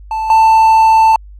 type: tone pair in turn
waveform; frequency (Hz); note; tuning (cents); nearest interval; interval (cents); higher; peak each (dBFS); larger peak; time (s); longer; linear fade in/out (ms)
triangle; 880 / 887.1; A5 / A5; 0 / +14; unison; 14; second; -13 / -3; second; 0.11-0.3 / 0.3-1.16; second; 2
effects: added 50 Hz sine -32 dBFS peak until 1.39 s + AAC 64 kbps